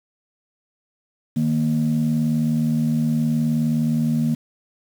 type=tone pair together; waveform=sine; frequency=153.83 / 233.1 Hz; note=D#3 / A#3; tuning=-19 / 0 cents; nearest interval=perfect fifth; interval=719 cents; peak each=-20 / -18 dBFS; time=1.36-4.35 s; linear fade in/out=10 ms; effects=tanh soft clip ceiling -12 dBFS + 7-bit